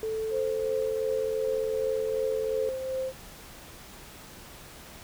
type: tone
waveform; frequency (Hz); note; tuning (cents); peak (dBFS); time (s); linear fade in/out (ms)
sine; 440; A4; 0; -28; 0.03-2.69; 0
type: tone with tremolo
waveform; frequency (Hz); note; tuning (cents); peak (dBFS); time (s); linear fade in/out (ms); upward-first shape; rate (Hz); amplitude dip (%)
sine; 523.3; C5; 0; -27; 0.3-3.13; 50; triangle; 2.7; 45
effects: pink hiss -47 dBFS RMS until 5.03 s